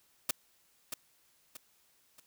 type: noise with echo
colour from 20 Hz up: white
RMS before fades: -29 dBFS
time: 0.29-0.31 s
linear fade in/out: 5 ms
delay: 630 ms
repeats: 3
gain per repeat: -8 dB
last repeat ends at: 2.2 s
effects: white hiss -69 dBFS RMS until 2.26 s